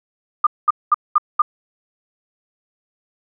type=tone bursts; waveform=sine; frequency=1209 Hz; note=D6; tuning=50 cents sharp; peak=-9 dBFS; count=5; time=0.44-1.42 s; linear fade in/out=5 ms; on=28 ms; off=210 ms; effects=none